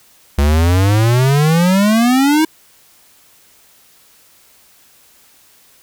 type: exponential sweep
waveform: square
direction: up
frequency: 69.3 to 322.3 Hz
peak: -10 dBFS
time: 0.38-2.45 s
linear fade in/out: 5 ms
effects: white hiss -49 dBFS RMS until 5.82 s